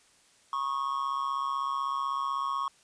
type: tone with amplitude modulation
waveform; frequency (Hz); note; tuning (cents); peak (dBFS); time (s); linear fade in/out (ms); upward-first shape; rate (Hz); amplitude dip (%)
triangle; 1100; C#6; -14; -23; 0.53-2.68; 2; sine; 136; 80
effects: white hiss -62 dBFS RMS until 2.83 s + resampled to 22050 Hz